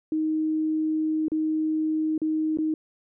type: tone with dropouts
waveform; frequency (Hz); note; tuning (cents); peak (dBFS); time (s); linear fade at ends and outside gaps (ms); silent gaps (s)
sine; 312.8; D#4; +9; -22; 0.12-2.74; 2; 1.283-1.318 / 2.179-2.217 / 2.573-2.586
effects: none